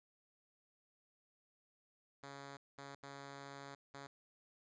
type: tone bursts at uneven times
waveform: 5% pulse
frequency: 139.5 Hz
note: C#3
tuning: 11 cents sharp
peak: -38 dBFS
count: 4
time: 2.23-2.57 / 2.78-2.95 / 3.03-3.75 / 3.94-4.07 s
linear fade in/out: 5 ms
effects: resampled to 16000 Hz